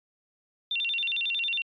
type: tone with vibrato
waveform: sine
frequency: 3136 Hz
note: G7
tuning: in tune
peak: -26 dBFS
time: 0.71-1.62 s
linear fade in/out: 2 ms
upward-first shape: square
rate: 11 Hz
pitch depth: 230 cents each way
effects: AAC 64 kbps